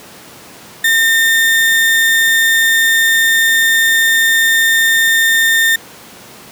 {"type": "tone", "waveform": "35% pulse", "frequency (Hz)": 1815, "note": "A#6", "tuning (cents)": -47, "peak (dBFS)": -7, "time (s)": [0.84, 5.76], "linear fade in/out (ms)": 5, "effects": ["pink hiss -36 dBFS RMS until 6.51 s", "high-pass 150 Hz 12 dB/octave"]}